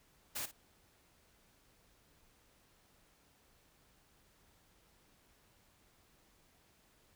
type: noise with echo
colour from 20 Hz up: white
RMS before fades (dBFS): -40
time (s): 0.35-0.46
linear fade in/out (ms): 10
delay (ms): 56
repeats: 1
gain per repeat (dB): -14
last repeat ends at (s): 0.516
effects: pink hiss -69 dBFS RMS until 7.15 s